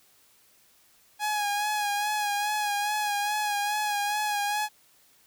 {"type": "tone with vibrato", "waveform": "sawtooth", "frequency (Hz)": 830.6, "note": "G#5", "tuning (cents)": 0, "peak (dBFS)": -22, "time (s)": [1.19, 4.69], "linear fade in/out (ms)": 50, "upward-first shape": "sine", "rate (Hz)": 2.4, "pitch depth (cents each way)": 35, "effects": ["white hiss -61 dBFS RMS until 5.26 s"]}